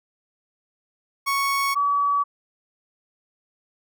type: tone pair in turn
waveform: 30% pulse / sine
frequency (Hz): 1108.7 / 1141.2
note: C#6 / C#6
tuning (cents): 0 / +50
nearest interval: minor second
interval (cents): 50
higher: second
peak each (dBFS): -18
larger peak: neither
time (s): 1.26-1.75 / 1.75-2.24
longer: neither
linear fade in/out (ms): 20
effects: none